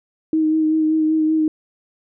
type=tone with vibrato; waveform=sine; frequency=313.7 Hz; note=D#4; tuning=14 cents sharp; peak=-14 dBFS; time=0.33-1.48 s; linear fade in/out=2 ms; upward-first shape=sine; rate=5.2 Hz; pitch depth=20 cents each way; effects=none